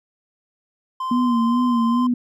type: tone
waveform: triangle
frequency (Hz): 1038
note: C6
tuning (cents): -14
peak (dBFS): -21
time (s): 1-2.07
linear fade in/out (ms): 5
type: tone with vibrato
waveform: sine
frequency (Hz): 238.8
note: A#3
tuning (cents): +42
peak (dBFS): -16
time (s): 1.11-2.14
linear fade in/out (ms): 5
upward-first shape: sine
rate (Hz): 2.4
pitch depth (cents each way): 66
effects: none